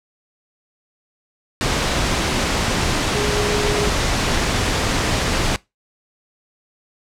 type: tone in noise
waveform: sine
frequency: 415.3 Hz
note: G#4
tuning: in tune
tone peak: -22 dBFS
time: 3.15-3.89 s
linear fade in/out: 0 ms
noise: pink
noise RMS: -19 dBFS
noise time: 1.61-5.56 s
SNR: -6 dB
effects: noise-tail reverb RT60 0.2 s tail -21 dB re dry + low-pass 7000 Hz 12 dB/octave